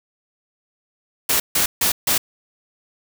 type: noise bursts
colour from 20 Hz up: white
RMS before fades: -18 dBFS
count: 4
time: 1.29-2.18 s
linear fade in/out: 5 ms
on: 110 ms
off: 150 ms
effects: none